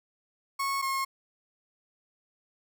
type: tone pair in turn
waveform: 35% pulse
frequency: 1100 / 1079.2 Hz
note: C#6 / C#6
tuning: -14 / -47 cents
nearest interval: unison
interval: 33 cents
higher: first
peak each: -26 dBFS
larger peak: neither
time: 0.59-0.82 / 0.82-1.05 s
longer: neither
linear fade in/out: 10 ms
effects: none